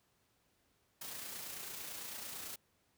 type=noise with amplitude modulation; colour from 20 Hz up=white; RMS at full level=-44 dBFS; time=1.01-2.56 s; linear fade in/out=5 ms; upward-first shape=sine; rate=29 Hz; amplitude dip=35%; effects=pink hiss -75 dBFS RMS until 2.97 s + high-pass 60 Hz 12 dB/octave